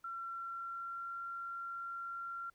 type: tone with pitch glide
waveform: sine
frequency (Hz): 1360 to 1374.2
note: F6 to F6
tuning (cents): -46 to -28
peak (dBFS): -40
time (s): 0.04-2.5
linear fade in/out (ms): 5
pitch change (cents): +18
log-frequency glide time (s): 0.29-1.17
effects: pink hiss -75 dBFS RMS until 2.54 s